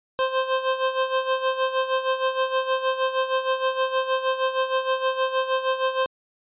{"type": "tone with tremolo", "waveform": "25% pulse", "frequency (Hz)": 523, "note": "C5", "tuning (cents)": -1, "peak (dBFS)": -15, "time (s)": [0.19, 6.06], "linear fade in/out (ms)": 0, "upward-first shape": "sine", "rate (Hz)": 6.4, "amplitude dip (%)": 70, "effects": ["resampled to 8000 Hz"]}